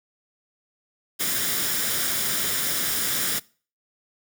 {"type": "noise with comb filter", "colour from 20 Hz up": "white", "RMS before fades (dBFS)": -25, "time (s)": [1.19, 3.4], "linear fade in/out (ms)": 20, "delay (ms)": 0.57, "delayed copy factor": 0.5, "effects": ["noise-tail reverb RT60 0.4 s tail -23 dB re dry", "high-pass 100 Hz 12 dB/octave"]}